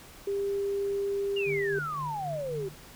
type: tone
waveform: sine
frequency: 398.7 Hz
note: G4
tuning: 29 cents sharp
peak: -27 dBFS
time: 0.27-1.79 s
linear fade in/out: 5 ms
type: exponential sweep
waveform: sine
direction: down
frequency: 2896 to 372.8 Hz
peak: -31 dBFS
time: 1.36-2.69 s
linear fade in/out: 10 ms
type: tone with tremolo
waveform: sine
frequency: 149 Hz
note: D3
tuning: 25 cents sharp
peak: -35 dBFS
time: 1.46-2.74 s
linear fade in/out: 10 ms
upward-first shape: sine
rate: 3.8 Hz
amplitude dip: 70%
effects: pink hiss -50 dBFS RMS until 2.95 s